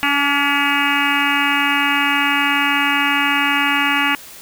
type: harmonic tone with a mistuned harmonic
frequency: 283.7 Hz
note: C#4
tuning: 40 cents sharp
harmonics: 1 / 3 / 4 / 5 / 6 / 7 / 8 / 9 / 10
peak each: -23 / -23 / -23 / -23 / -23 / -23 / -23 / -23 / -23 dBFS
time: 0.03-4.15 s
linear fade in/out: 0 ms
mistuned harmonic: 4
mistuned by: +22 cents
effects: white hiss -38 dBFS RMS until 4.41 s